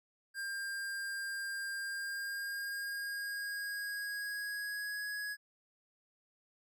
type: tone with pitch glide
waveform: square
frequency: 1599 to 1670.8 Hz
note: G6 to G#6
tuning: +34 to +10 cents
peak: -38 dBFS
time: 0.34-5.37 s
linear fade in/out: 50 ms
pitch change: +76 cents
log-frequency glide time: 1.81-5.07 s
effects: none